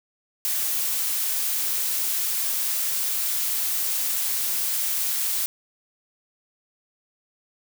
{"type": "noise", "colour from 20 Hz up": "blue", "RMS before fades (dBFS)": -25, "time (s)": [0.45, 5.46], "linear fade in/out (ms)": 0, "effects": []}